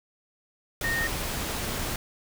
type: tone in noise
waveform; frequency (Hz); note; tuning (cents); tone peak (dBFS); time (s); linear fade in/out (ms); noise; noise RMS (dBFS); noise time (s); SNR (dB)
sine; 1844; A#6; -19; -26; 0.84-1.07; 2; pink; -31; 0.81-1.96; +2
effects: none